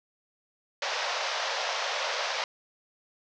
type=band-pass noise; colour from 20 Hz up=pink; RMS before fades=-31 dBFS; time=0.82-2.44 s; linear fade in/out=2 ms; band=520 to 5900 Hz; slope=48 dB/octave; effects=none